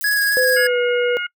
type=noise bursts; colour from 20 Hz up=violet; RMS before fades=-28 dBFS; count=11; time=0.01-0.55 s; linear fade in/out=0 ms; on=30 ms; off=21 ms
type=tone with vibrato; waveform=square; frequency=1661.2 Hz; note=G#6; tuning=in tune; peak=-16 dBFS; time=0.04-0.67 s; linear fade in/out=2 ms; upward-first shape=square; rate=3.7 Hz; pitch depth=10 cents each way
type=tone with pitch glide; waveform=sine; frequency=509 to 487.7 Hz; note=C5 to B4; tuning=-48 to -22 cents; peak=-16 dBFS; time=0.37-1.17 s; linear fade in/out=0 ms; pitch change=-74 cents; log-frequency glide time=0.52-0.79 s
type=harmonic tone; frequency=717 Hz; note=F5; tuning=45 cents sharp; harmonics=2 / 3 / 4; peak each=-23 / -27 / -29 dBFS; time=0.56-1.27 s; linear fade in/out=10 ms
effects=noise-tail reverb RT60 0.1 s tail -25 dB re dry